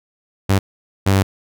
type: tone bursts at uneven times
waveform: sawtooth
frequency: 97.2 Hz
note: G2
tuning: 14 cents flat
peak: -8 dBFS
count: 2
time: 0.49-0.59 / 1.06-1.23 s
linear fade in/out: 10 ms
effects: none